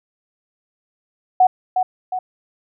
sine tone with echo, 740 Hz, F#5, in tune, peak -8 dBFS, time 1.4-1.47 s, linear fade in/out 5 ms, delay 360 ms, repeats 2, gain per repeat -6 dB, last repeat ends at 2.19 s, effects none

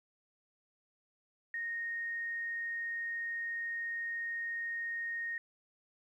sine tone, 1857 Hz, A#6, 7 cents flat, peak -35 dBFS, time 1.54-5.38 s, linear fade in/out 2 ms, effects 12-bit

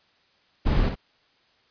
brown noise with echo, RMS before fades -21 dBFS, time 0.65-0.9 s, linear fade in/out 20 ms, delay 56 ms, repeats 1, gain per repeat -6 dB, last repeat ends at 0.956 s, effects white hiss -63 dBFS RMS until 1.7 s + resampled to 11025 Hz

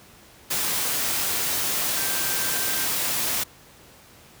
sine tone in noise, 1568 Hz, G6, in tune, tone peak -35 dBFS, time 1.96-2.86 s, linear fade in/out 10 ms, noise white, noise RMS -25 dBFS, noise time 0.5-3.44 s, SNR -13 dB, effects pink hiss -50 dBFS RMS until 4.4 s + high-pass 60 Hz 12 dB/octave

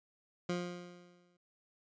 20% pulse tone with exponential decay, 176.6 Hz, F3, 20 cents sharp, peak -27 dBFS, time 0.49-1.37 s, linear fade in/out 5 ms, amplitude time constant 190 ms, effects resampled to 16000 Hz

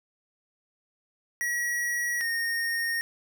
square tone pair in turn, 1916 / 1849.3 Hz, A#6 / A#6, +47 / -14 cents, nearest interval minor second, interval 61 cents, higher first, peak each -27 dBFS, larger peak neither, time 1.41-2.21 / 2.21-3.01 s, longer neither, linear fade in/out 0 ms, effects none

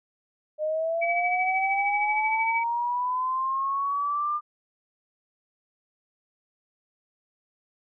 sine linear sweep, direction up, 607 to 1206 Hz, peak -24 dBFS, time 0.58-4.41 s, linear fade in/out 50 ms
sine tone with tremolo, 2286 Hz, D7, 47 cents flat, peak -23 dBFS, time 1.01-2.64 s, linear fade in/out 20 ms, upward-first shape sine, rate 13 Hz, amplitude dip 60%
effects none

